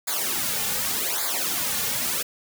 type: noise with flanger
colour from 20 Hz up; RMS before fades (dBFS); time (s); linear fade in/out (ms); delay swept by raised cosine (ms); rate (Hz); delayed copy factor
white; -26; 0.07-2.23; 10; 0.34 to 3.14; 0.86; -1
effects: none